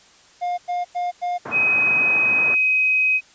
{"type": "tone bursts", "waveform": "triangle", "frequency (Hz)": 710, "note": "F5", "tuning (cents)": 28, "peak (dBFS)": -19, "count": 4, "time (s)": [0.41, 1.384], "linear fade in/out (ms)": 20, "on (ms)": 170, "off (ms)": 98}
{"type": "band-pass noise", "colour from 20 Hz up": "white", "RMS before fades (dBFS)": -32, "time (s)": [1.45, 2.55], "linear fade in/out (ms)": 10, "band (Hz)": [110, 1500], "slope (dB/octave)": 24}
{"type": "tone", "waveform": "sine", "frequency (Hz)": 2526, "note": "D#7", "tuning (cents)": 26, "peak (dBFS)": -15, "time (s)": [1.51, 3.21], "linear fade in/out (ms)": 50}
{"effects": ["white hiss -51 dBFS RMS until 3.34 s", "resampled to 16000 Hz"]}